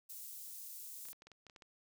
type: high-pass noise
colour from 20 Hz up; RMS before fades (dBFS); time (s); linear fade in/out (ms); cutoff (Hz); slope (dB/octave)
white; -49; 0.09-1.13; 10; 7600; 12
type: clicks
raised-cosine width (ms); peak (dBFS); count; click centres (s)
0.2; -39; 10; 1.054 / 1.086 / 1.13 / 1.221 / 1.27 / 1.317 / 1.467 / 1.498 / 1.562 / 1.622
effects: none